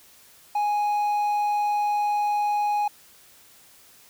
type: tone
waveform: triangle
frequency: 830 Hz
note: G#5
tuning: 1 cent flat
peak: -19 dBFS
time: 0.55-2.88 s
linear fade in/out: 5 ms
effects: white hiss -53 dBFS RMS until 4.09 s